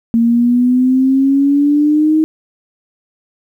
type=exponential sweep; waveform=sine; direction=up; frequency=229.2 to 315.8 Hz; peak=-8 dBFS; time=0.14-2.24 s; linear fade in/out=0 ms; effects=8-bit